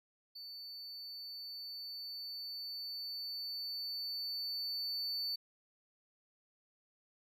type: tone with level ramp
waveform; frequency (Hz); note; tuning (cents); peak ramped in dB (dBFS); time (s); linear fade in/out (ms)
triangle; 4500; C#8; +25; -45 to -34; 0.35-5.36; 10
effects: none